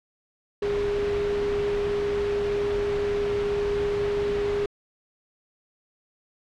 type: tone in noise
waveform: sine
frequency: 408.1 Hz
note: G#4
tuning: 30 cents flat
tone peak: -23 dBFS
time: 0.62-4.66 s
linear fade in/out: 5 ms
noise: pink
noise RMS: -33 dBFS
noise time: 0.62-4.66 s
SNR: +7 dB
effects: low-pass 3000 Hz 12 dB/octave

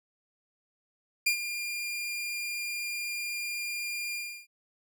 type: tone with ADSR envelope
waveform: sawtooth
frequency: 2404 Hz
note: D7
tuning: 40 cents sharp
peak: -18 dBFS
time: 1.26-4.47 s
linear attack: 9 ms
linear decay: 92 ms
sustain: -11 dB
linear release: 320 ms
effects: none

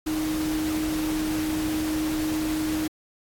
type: tone in noise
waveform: sine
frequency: 311.1 Hz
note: D#4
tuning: in tune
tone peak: -24 dBFS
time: 0.06-2.88 s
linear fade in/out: 10 ms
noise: pink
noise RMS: -34 dBFS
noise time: 0.06-2.88 s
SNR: +7 dB
effects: AAC 64 kbps

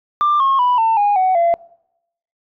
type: tone with pitch steps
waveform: sine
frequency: 1187 / 1082.2 / 986.7 / 899.6 / 820.2 / 747.8 / 681.8 Hz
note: D6 / C#6 / B5 / A5 / G#5 / F#5 / F5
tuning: +18 / -42 / -2 / +38 / -22 / +18 / -42 cents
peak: -10 dBFS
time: 0.21-1.54 s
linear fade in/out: 0 ms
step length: 190 ms
effects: noise-tail reverb RT60 0.8 s tail -24 dB re dry + tanh soft clip ceiling -9 dBFS

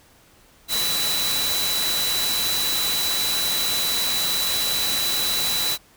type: tone in noise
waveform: sine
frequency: 3961 Hz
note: B7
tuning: 4 cents sharp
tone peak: -23 dBFS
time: 0.68-5.78 s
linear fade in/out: 50 ms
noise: white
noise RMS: -25 dBFS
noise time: 0.68-5.78 s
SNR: -1 dB
effects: pink hiss -54 dBFS RMS until 5.96 s

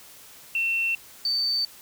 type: tone pair in turn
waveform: sine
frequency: 2700 / 4563 Hz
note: E7 / C#8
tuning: +41 / +49 cents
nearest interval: major sixth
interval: 908 cents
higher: second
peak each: -22 dBFS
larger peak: neither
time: 0.55-0.95 / 1.25-1.65 s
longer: neither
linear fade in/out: 2 ms
effects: white hiss -48 dBFS RMS until 1.81 s

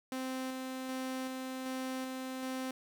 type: tone with tremolo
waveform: sawtooth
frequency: 260 Hz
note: C4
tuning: 11 cents flat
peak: -32 dBFS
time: 0.12-2.71 s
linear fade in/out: 2 ms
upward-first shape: square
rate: 1.3 Hz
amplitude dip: 25%
effects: 10-bit

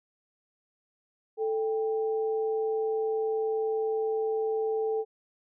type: tone pair together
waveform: sine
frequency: 439.9 / 790 Hz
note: A4 / G5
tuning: 0 / +13 cents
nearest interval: minor seventh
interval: 1013 cents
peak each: -26 / -37 dBFS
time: 1.37-5.05 s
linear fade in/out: 50 ms
effects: none

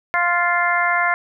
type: harmonic tone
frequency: 349.2 Hz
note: F4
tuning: in tune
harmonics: 2 / 3 / 4 / 5 / 6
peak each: -22 / -22 / -22 / -22 / -22 dBFS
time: 0.14-1.14 s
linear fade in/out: 0 ms
effects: none

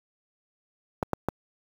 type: clicks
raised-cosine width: 1 ms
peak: -11 dBFS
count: 3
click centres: 1.028 / 1.133 / 1.286 s
effects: high-pass 60 Hz 12 dB/octave + 7-bit

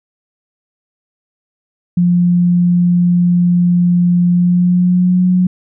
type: tone with pitch glide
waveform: sine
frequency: 175.9 to 181.89 Hz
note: F3 to F#3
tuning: +13 to -29 cents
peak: -8 dBFS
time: 1.97-5.47 s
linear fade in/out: 5 ms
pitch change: +58 cents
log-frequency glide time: 4.3-5.26 s
effects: none

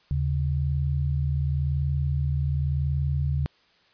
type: tone pair together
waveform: sine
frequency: 77.68 / 138.59 Hz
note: D#2 / C#3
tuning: -2 / 0 cents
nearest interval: minor seventh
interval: 1002 cents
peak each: -25 dBFS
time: 0.11-3.46 s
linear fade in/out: 0 ms
effects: white hiss -61 dBFS RMS until 3.93 s + resampled to 11025 Hz

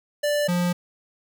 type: tone pair in turn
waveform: square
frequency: 587.3 / 176.53 Hz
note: D5 / F3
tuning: 0 / +19 cents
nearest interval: octave + major sixth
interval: 2081 cents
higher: first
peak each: -21 dBFS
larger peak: neither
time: 0.23-0.48 / 0.48-0.73 s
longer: neither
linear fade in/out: 10 ms
effects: none

